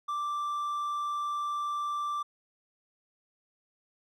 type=tone; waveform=triangle; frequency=1174.7 Hz; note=D6; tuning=in tune; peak=-28 dBFS; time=0.08-2.23 s; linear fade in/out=10 ms; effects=none